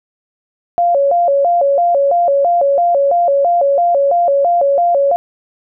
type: tone with vibrato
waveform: sine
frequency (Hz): 623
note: D#5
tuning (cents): +2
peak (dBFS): -9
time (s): 0.78-5.16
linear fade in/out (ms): 0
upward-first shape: square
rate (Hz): 3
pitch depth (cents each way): 190
effects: none